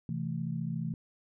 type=chord; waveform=sine; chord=A minor; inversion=first; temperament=equal; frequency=130.81 / 164.81 / 220 Hz; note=C3 / E3 / A3; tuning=0 / 0 / 0 cents; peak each=-37 / -34 / -38 dBFS; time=0.09-0.94 s; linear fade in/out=2 ms; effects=none